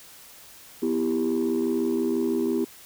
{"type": "chord", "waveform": "sine", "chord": "E minor", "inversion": "second", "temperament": "just", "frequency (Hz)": [247.2, 329.6, 395.6], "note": ["B3", "E4", "G4"], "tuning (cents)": [2, 0, 16], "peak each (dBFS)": -25, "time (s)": [0.82, 2.65], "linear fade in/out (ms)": 10, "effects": ["tanh soft clip ceiling -17 dBFS", "white hiss -48 dBFS RMS until 2.85 s"]}